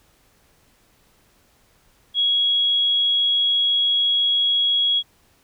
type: tone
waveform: sine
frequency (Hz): 3322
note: G#7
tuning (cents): 0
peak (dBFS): -16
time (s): 2.14-5.03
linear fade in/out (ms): 50
effects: pink hiss -59 dBFS RMS until 5.43 s